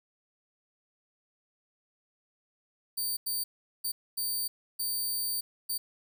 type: tone bursts at uneven times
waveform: 10% pulse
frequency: 4600 Hz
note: D8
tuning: 37 cents flat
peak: -23 dBFS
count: 6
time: 2.97-3.17 / 3.26-3.44 / 3.84-3.92 / 4.17-4.48 / 4.79-5.41 / 5.69-5.78 s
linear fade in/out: 10 ms
effects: none

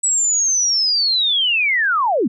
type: linear sweep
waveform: sine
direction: down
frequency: 7902 to 185 Hz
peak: -14 dBFS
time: 0.03-2.28 s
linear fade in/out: 10 ms
effects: none

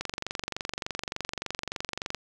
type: click train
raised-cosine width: 0.2 ms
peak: -14 dBFS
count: 51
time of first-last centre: 0.01-2.147 s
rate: 23.4 Hz
effects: none

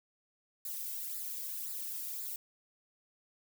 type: noise with flanger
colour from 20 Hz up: violet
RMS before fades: -40 dBFS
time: 0.65-2.36 s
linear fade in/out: 2 ms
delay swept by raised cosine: 0.33 to 1.73 ms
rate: 1.9 Hz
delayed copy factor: -0.75
effects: none

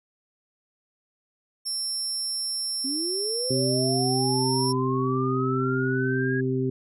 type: tone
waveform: 30% pulse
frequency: 5400 Hz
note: E8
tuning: 41 cents sharp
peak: -23 dBFS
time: 1.65-4.73 s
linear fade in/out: 20 ms
type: linear sweep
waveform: sine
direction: up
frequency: 258.4 to 1660 Hz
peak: -29 dBFS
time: 2.84-6.41 s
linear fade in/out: 10 ms
type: harmonic tone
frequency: 130 Hz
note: C3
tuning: 11 cents flat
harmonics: 1 / 2 / 3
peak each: -27 / -27 / -27 dBFS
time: 3.5-6.7 s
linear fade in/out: 5 ms
effects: none

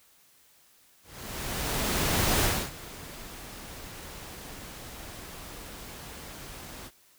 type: noise with ADSR envelope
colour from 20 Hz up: pink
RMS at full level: -24 dBFS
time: 1.03-6.91 s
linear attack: 1400 ms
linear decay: 270 ms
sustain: -19 dB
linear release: 46 ms
effects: white hiss -61 dBFS RMS until 7.18 s

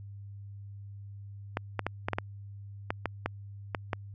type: clicks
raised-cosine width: 0.5 ms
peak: -14 dBFS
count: 11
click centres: 1.571 / 1.793 / 1.866 / 2.085 / 2.133 / 2.185 / 2.905 / 3.057 / 3.26 / 3.748 / 3.932 s
effects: added 100 Hz sine -42 dBFS peak until 4.14 s

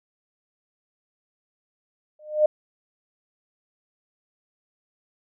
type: tone with exponential growth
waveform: sine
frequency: 608 Hz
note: D#5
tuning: 40 cents flat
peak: -11 dBFS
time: 2.19-2.46 s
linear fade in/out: 5 ms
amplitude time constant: 58 ms
effects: none

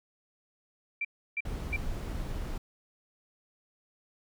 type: tone bursts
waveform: sine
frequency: 2349 Hz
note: D7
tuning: in tune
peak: -29 dBFS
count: 3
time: 1.01-1.764 s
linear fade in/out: 5 ms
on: 38 ms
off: 320 ms
type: noise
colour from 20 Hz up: brown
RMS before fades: -35 dBFS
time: 1.45-2.58 s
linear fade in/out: 5 ms
effects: none

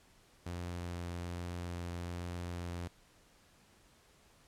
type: tone with vibrato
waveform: sawtooth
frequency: 87.31 Hz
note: F2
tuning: in tune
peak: -35 dBFS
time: 0.46-2.88 s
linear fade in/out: 5 ms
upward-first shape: triangle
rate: 1.2 Hz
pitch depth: 9 cents each way
effects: pink hiss -65 dBFS RMS until 4.47 s + low-pass 11000 Hz 12 dB/octave

